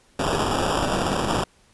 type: noise with sample-and-hold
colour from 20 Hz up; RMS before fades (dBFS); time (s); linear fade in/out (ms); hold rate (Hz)
blue; -23; 0.19-1.44; 5; 2100
effects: pink hiss -58 dBFS RMS until 1.73 s + resampled to 24000 Hz